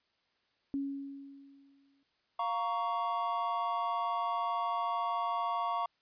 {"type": "tone with exponential decay", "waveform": "sine", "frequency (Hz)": 277.2, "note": "C#4", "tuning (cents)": 0, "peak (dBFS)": -30, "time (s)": [0.74, 2.03], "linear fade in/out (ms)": 0, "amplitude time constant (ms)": 280}
{"type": "chord", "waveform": "triangle", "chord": "Bb minor", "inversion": "second", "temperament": "just", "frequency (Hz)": [699.2, 932.3, 1118.8], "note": ["F5", "Bb5", "Db6"], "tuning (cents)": [2, 0, 16], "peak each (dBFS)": [-34, -34, -32], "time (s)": [2.39, 5.86], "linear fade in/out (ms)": 5}
{"effects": ["white hiss -75 dBFS RMS until 6.01 s", "resampled to 11025 Hz"]}